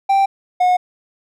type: tone pair in turn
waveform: triangle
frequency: 784 / 725.9 Hz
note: G5 / F#5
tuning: 0 / -33 cents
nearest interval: minor second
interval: 133 cents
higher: first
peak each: -9 dBFS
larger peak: neither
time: 0.09-0.26 / 0.6-0.77 s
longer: neither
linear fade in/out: 10 ms
effects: none